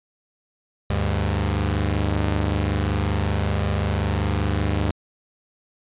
sawtooth tone pair together, 75.51 / 100.8 Hz, D2 / G2, +49 / +49 cents, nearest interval perfect fourth, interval 500 cents, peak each -19 dBFS, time 0.9-4.91 s, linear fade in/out 0 ms, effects resampled to 8000 Hz

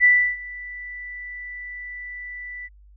sine tone with ADSR envelope, 1975.5 Hz, B6, in tune, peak -10 dBFS, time 0-2.69 s, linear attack 43 ms, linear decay 320 ms, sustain -22 dB, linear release 37 ms, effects added 50 Hz sine -47 dBFS peak until 2.96 s

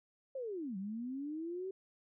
sine linear two-way sweep, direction down then up, 549 to 185 to 387.8 Hz, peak -38 dBFS, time 0.35-1.71 s, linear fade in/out 5 ms, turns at 0.77 s, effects none

